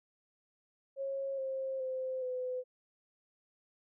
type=tone with pitch steps; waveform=sine; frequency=545 / 531.6 / 518.6 / 505.9 Hz; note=C#5 / C5 / C5 / B4; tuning=-29 / +27 / -15 / +42 cents; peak=-34 dBFS; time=0.96-2.64 s; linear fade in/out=50 ms; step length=420 ms; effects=none